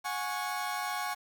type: chord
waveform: 30% pulse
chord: F# suspended second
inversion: none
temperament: equal with one note detuned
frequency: 728.1 / 830.6 / 1108.7 Hz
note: F#5 / G#5 / C#6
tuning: -28 / 0 / 0 cents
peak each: -35 / -34 / -34 dBFS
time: 0.04-1.15 s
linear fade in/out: 20 ms
effects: 9-bit